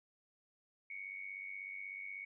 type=tone with amplitude modulation; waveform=sine; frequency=2222 Hz; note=C#7; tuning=4 cents sharp; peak=-40 dBFS; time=0.9-2.25 s; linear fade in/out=5 ms; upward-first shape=sine; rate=96.4 Hz; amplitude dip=70%; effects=none